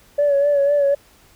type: tone with vibrato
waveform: sine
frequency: 570 Hz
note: C#5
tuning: 48 cents sharp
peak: -12 dBFS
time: 0.18-0.95 s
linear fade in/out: 10 ms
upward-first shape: sine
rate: 4 Hz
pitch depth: 41 cents each way
effects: tanh soft clip ceiling -10 dBFS + pink hiss -52 dBFS RMS until 1.35 s